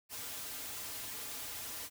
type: noise with comb filter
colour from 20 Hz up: white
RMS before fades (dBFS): -43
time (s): 0.09-1.9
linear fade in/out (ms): 50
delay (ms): 5.4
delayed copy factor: -0.65
effects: none